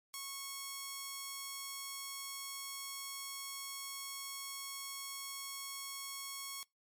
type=tone; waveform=5% pulse; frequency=1100 Hz; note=C#6; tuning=14 cents flat; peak=-30 dBFS; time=0.14-6.63 s; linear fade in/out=0 ms; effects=noise-tail reverb RT60 0.2 s tail -26 dB re dry + MP3 64 kbps